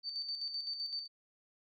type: tone with tremolo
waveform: sine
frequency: 4573 Hz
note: D8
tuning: 47 cents flat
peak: -35 dBFS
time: 0.03-1.08 s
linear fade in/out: 50 ms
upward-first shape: square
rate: 7.8 Hz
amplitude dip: 50%
effects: none